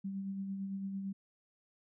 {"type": "tone with tremolo", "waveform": "sine", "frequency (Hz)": 195, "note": "G3", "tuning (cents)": -9, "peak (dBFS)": -35, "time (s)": [0.04, 1.13], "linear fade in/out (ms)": 10, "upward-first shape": "sine", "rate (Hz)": 8.9, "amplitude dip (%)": 35, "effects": []}